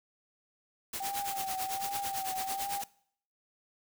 white noise with tremolo, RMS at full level -35 dBFS, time 0.93-2.84 s, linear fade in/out 5 ms, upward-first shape triangle, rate 9 Hz, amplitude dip 90%
sine tone with vibrato, 780 Hz, G5, 9 cents flat, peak -34 dBFS, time 1-2.82 s, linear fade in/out 5 ms, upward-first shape triangle, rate 1.3 Hz, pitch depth 53 cents each way
effects noise-tail reverb RT60 0.6 s tail -21 dB re dry

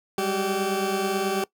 20% pulse tone cluster, 192.1 / 201.3 / 384.2 Hz, G3 / G3 / G4, -35 / +46 / -35 cents, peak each -29 / -25 / -21 dBFS, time 0.18-1.44 s, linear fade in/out 2 ms, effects noise-tail reverb RT60 0.1 s tail -21 dB re dry

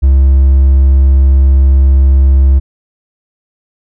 triangle tone with hard clipping, 67.5 Hz, C#2, 45 cents flat, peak -4 dBFS, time 0.02-2.6 s, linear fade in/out 20 ms, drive 5 dB, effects none

